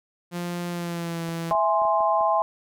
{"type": "tone with pitch glide", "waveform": "sawtooth", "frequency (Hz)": [174.6, 166.52], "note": ["F3", "E3"], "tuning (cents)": [0, 18], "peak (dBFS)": -24, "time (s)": [0.31, 1.54], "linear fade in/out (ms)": 50, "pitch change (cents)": -82, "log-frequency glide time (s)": [0.69, 1.23]}
{"type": "clicks", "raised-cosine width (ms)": 1, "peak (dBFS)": -28, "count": 6, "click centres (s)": [1.29, 1.55, 1.819, 1.852, 2.006, 2.21]}
{"type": "chord", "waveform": "sine", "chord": "E augmented", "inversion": "none", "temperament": "equal", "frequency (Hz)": [659.3, 830.6, 1046.5], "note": ["E5", "G#5", "B#5"], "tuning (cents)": [0, 0, 0], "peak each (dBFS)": -23, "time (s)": [1.51, 2.42], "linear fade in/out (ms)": 0}
{"effects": []}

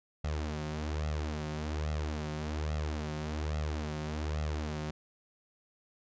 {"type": "tone with flanger", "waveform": "sawtooth", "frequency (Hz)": 76.1, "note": "D#2", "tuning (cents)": -38, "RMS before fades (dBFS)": -35, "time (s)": [0.24, 4.91], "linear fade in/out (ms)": 5, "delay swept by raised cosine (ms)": [1.5, 5.6], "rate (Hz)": 1.2, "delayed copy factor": 0.7, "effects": ["resampled to 16000 Hz"]}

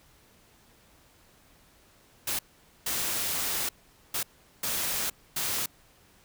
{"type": "noise bursts at uneven times", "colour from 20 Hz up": "white", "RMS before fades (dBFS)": -30, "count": 5, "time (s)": [[2.27, 2.39], [2.86, 3.69], [4.14, 4.23], [4.63, 5.1], [5.36, 5.66]], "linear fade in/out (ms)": 5, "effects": ["pink hiss -60 dBFS RMS until 6.24 s"]}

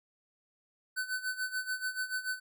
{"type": "tone with tremolo", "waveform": "square", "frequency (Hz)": 1511, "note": "F#6", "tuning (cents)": 36, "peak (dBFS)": -31, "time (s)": [0.96, 2.4], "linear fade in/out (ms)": 20, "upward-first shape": "sine", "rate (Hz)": 6.9, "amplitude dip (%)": 80, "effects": []}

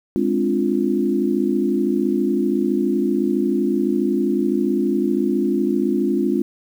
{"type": "chord", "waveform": "sine", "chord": "D half-diminished seventh", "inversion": "second", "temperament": "equal", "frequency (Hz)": [207.7, 261.6, 293.7, 349.2], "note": ["Ab3", "C4", "D4", "F4"], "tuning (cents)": [0, 0, 0, 0], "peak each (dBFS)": [-22, -22, -23, -21], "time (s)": [0.16, 6.42], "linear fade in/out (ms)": 0, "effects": ["8-bit"]}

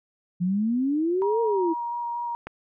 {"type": "exponential two-way sweep", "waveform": "sine", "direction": "up then down", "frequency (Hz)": [172.3, 466.2, 319.6], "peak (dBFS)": -21, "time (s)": [0.4, 1.74], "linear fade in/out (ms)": 20, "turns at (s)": 1.41}
{"type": "tone with vibrato", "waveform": "sine", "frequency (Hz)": 949, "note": "A#5", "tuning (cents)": 31, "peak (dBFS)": -27, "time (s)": [1.22, 2.35], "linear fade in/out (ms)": 0, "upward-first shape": "square", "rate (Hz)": 4.3, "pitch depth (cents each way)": 8}
{"type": "click", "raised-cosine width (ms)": 0.5, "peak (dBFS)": -20, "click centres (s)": 2.47}
{"effects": []}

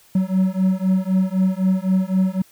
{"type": "beating tone pair", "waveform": "triangle", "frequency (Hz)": [186.1, 190], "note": ["F#3", "F#3"], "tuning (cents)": [10, 46], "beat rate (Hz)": 3.9, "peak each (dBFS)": -17, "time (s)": [0.15, 2.42], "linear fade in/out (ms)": 5, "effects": ["white hiss -53 dBFS RMS until 2.51 s"]}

